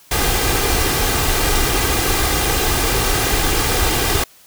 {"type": "noise with comb filter", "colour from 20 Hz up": "pink", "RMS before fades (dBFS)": -17, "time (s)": [0.11, 4.24], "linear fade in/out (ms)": 5, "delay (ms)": 2.5, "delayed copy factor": 0.5, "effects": ["white hiss -48 dBFS RMS until 4.46 s"]}